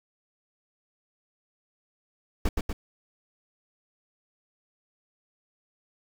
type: noise with echo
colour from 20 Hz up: brown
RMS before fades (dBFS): -23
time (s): 2.45-2.49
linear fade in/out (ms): 5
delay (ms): 120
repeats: 2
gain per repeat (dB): -3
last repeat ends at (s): 2.73
effects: none

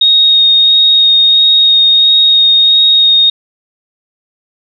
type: tone with vibrato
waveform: sine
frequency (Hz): 3729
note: A#7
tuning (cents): 0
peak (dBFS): -4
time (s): 0.01-3.3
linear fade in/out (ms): 5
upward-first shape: sine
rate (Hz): 1.5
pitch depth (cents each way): 10
effects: none

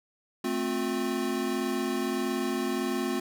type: chord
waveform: square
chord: F major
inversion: first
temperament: equal with one note detuned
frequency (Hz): 220 / 261.6 / 357.4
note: A3 / C4 / F4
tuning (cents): 0 / 0 / +40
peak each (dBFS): -34 / -32 / -32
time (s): 0.44-3.2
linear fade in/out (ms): 5
effects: none

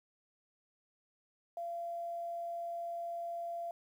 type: tone with quantisation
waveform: sine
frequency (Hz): 684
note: F5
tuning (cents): -36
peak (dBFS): -37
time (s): 1.57-3.71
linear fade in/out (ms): 2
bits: 11
effects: none

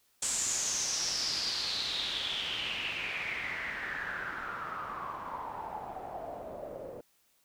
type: noise with low-pass filter sweep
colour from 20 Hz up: white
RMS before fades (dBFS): -36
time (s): 0.22-7.01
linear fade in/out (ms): 5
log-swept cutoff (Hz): 7800 to 510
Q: 6.1
effects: white hiss -70 dBFS RMS until 7.44 s

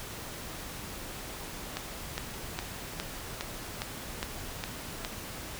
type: click train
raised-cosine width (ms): 0.2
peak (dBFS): -15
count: 9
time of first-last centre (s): 1.77-5.049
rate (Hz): 2.44
effects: pink hiss -41 dBFS RMS until 5.59 s

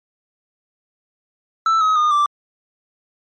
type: tone with pitch steps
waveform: triangle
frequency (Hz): 1324 / 1271.5 / 1221.1 / 1172.8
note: E6 / D#6 / D#6 / D6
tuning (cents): +7 / +37 / -33 / -3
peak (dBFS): -11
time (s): 1.66-2.26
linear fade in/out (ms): 2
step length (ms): 150
effects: MP3 32 kbps

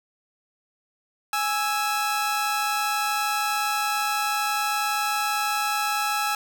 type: tone pair together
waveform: sawtooth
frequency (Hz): 830.6 / 1318.5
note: G#5 / E6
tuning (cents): 0 / 0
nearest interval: minor sixth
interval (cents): 800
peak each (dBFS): -22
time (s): 1.33-6.35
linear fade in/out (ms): 2
effects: none

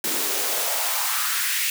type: noise with high-pass filter sweep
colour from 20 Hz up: white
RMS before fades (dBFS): -24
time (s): 0.04-1.7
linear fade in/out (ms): 2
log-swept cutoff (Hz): 250 to 2300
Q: 2.4
effects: none

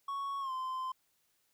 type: tone with pitch glide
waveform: triangle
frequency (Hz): 1110 to 1035.7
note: C#6 to C6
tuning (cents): +2 to -18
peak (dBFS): -33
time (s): 0.08-0.92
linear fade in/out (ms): 5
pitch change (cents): -120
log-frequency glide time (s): 0.4-0.52
effects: white hiss -75 dBFS RMS until 1.53 s

